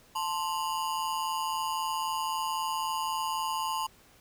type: ring-modulated tone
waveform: square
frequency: 965 Hz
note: B5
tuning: 40 cents flat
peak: -27 dBFS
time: 0.15-3.87 s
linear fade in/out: 10 ms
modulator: 81.9 Hz
effects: pink hiss -59 dBFS RMS until 4.2 s